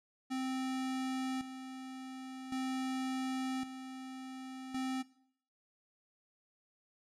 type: tone with tremolo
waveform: square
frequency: 261 Hz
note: C4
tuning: 4 cents flat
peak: -35 dBFS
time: 0.3-5.03 s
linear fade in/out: 20 ms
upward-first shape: square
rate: 0.45 Hz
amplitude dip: 65%
effects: noise-tail reverb RT60 0.6 s tail -18 dB re dry + low-pass 9000 Hz 12 dB/octave